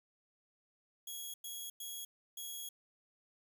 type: tone bursts at uneven times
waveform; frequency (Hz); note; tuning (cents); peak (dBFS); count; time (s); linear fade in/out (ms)
10% pulse; 3322; G#7; 0; -34; 4; 1.07-1.34 / 1.44-1.7 / 1.8-2.05 / 2.37-2.69; 5
effects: 11-bit